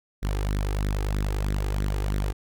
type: tone with flanger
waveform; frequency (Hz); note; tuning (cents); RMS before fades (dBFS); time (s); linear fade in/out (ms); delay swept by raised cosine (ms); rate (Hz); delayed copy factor
sawtooth; 50.2; G1; +42; -26; 0.22-2.33; 20; 0.51 to 2.51; 3.1; +0.65
effects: none